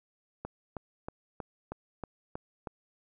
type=click train; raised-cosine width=1 ms; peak=-23 dBFS; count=8; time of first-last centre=0.45-2.672 s; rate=3.15 Hz; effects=none